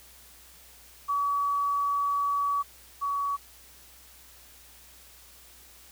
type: tone pair in turn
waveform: sine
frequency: 1138 / 1130.1 Hz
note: C#6 / C#6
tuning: +45 / +33 cents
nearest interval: unison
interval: 12 cents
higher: first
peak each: -24 / -26 dBFS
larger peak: first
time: 1.08-2.63 / 3.01-3.37 s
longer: first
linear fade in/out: 20 ms
effects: added 61 Hz sine -59 dBFS peak until 5.91 s + white hiss -53 dBFS RMS until 5.91 s